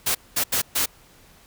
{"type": "noise bursts at uneven times", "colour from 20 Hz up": "white", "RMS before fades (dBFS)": -22, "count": 4, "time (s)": [[0.06, 0.15], [0.36, 0.44], [0.52, 0.62], [0.75, 0.86]], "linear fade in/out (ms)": 10, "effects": ["pink hiss -53 dBFS RMS until 1.46 s"]}